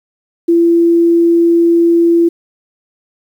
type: tone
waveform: sine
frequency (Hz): 338.4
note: E4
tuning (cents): +45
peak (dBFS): -6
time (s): 0.48-2.29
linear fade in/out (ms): 10
effects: 7-bit